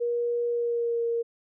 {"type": "tone with pitch glide", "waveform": "sine", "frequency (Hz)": [476.3, 466.2], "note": ["A#4", "A#4"], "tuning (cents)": [37, 0], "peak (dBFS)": -24, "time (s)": [0, 1.23], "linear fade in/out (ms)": 20, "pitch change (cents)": -37, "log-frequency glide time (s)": [0.47, 1.04], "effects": []}